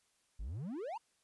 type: exponential sweep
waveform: triangle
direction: up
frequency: 43.65 to 987.8 Hz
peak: -37 dBFS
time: 0.39-0.98 s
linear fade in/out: 10 ms
effects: white hiss -75 dBFS RMS until 1.23 s + resampled to 24000 Hz